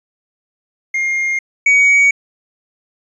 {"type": "tone pair in turn", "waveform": "triangle", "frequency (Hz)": [2125, 2251], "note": ["C7", "C#7"], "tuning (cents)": [26, 26], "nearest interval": "minor second", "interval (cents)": 100, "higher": "second", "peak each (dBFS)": [-13, -6], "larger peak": "second", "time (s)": [[0.94, 1.39], [1.66, 2.11]], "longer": "neither", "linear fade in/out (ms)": 5, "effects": ["resampled to 22050 Hz"]}